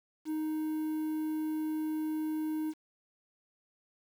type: tone with quantisation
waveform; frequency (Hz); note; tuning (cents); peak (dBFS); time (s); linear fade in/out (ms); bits
triangle; 311.1; D#4; 0; -29; 0.25-2.74; 50; 9
effects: none